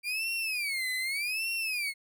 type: tone with vibrato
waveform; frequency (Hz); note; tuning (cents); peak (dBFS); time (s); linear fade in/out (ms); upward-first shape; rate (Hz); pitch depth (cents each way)
35% pulse; 2349; D7; 0; -28; 0.03-1.94; 50; sine; 0.84; 260
effects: none